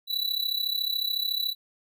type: tone with amplitude modulation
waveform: square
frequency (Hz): 3951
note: B7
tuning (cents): 0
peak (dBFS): -23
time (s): 0.07-1.55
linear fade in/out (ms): 50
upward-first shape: sine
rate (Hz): 33.9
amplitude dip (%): 80
effects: none